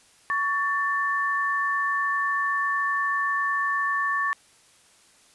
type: tone pair together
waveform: sine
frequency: 1123 / 1773.4 Hz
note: C#6 / A6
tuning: +22 / +13 cents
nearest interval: minor sixth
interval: 791 cents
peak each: -25 dBFS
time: 0.3-4.33 s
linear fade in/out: 0 ms
effects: white hiss -57 dBFS RMS until 5.34 s + resampled to 24000 Hz